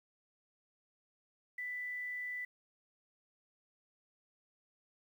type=tone with quantisation; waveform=sine; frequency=1985 Hz; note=B6; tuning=8 cents sharp; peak=-38 dBFS; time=1.58-2.45 s; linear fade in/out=5 ms; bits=11; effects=none